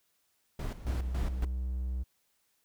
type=noise with tremolo; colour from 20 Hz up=brown; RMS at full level=-35 dBFS; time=0.59-1.45 s; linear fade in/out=5 ms; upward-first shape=square; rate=3.6 Hz; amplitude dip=75%
type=tone; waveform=triangle; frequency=63.1 Hz; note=B1; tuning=38 cents sharp; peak=-29 dBFS; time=0.84-2.04 s; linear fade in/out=20 ms
effects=white hiss -74 dBFS RMS until 2.64 s